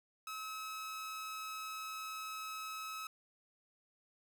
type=tone with amplitude modulation; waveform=sawtooth; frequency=1287 Hz; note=E6; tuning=42 cents flat; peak=-37 dBFS; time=0.27-3.07 s; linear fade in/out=2 ms; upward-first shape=sine; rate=240 Hz; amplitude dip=25%; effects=none